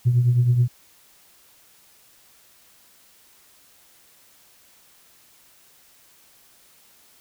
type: tone with tremolo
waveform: sine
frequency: 122.1 Hz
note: B2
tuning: 19 cents flat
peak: -11 dBFS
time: 0.05-0.68 s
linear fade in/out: 20 ms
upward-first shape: triangle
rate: 9.4 Hz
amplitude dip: 65%
effects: tanh soft clip ceiling -10 dBFS + white hiss -55 dBFS RMS until 7.2 s